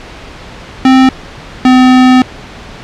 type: tone pair in turn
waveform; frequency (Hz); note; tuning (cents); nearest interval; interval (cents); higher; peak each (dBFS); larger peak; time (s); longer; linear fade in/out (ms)
square; 261.6 / 255.2; C4 / C4; 0 / -43; unison; 43; first; -3; neither; 0.85-1.09 / 1.65-2.22; second; 2
effects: pink hiss -29 dBFS RMS until 2.83 s + low-pass 4000 Hz 12 dB/octave